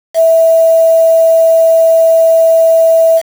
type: tone with quantisation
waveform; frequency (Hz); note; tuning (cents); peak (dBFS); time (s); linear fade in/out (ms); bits
sine; 655; E5; -11; -4; 0.14-3.22; 50; 4
effects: none